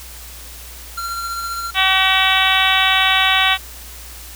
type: tone with tremolo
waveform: square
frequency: 1374 Hz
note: F6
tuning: 29 cents flat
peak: -22 dBFS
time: 0.97-1.71 s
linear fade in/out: 10 ms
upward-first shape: triangle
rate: 15 Hz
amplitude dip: 35%
type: harmonic tone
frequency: 380.1 Hz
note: F#4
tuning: 47 cents sharp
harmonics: 2 / 3 / 4 / 5 / 6 / 7 / 8 / 9 / 10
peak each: -21 / -21 / -21 / -21 / -21 / -21 / -21 / -21 / -21 dBFS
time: 1.74-3.58 s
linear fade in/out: 50 ms
effects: added 60 Hz sine -37 dBFS peak until 4.35 s + white hiss -37 dBFS RMS until 4.35 s